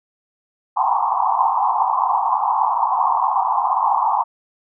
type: band-pass noise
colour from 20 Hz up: white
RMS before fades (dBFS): -18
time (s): 0.76-4.24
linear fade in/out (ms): 20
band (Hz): 750 to 1100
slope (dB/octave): 96
effects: none